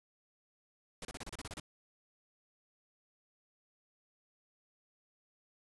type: noise bursts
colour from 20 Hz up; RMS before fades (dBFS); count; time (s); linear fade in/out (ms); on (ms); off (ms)
pink; -44; 10; 1.02-1.599; 2; 30; 31
effects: resampled to 24000 Hz